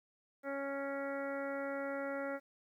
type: harmonic tone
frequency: 277.2 Hz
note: C#4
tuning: in tune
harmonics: 1 / 2 / 3 / 4 / 5 / 6 / 7 / 8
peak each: -43 / -39 / -49 / -55 / -45 / -53 / -49 / -55 dBFS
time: 0.43-2.4 s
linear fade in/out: 50 ms
effects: 12-bit